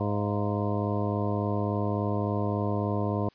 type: harmonic tone with a mistuned harmonic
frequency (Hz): 103.5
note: G#2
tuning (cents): -5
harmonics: 1 / 2 / 3 / 4 / 5 / 6 / 7 / 9 / 10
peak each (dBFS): -29 / -32 / -34 / -35 / -36 / -37 / -37 / -39 / -39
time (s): 0-3.29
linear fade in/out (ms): 5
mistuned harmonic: 7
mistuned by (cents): -59
effects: white hiss -62 dBFS RMS until 3.34 s + resampled to 11025 Hz